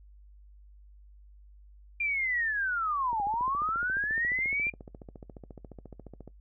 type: linear two-way sweep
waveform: sine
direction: down then up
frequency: 2402 to 788 to 2402 Hz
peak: -27 dBFS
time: 2-4.7 s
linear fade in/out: 5 ms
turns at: 3.24 s
type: click train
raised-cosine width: 2 ms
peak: -31 dBFS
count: 46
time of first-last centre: 3.13-6.277 s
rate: 14.3 Hz
effects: noise-tail reverb RT60 0.1 s tail -19 dB re dry + added 50 Hz sine -51 dBFS peak until 6.4 s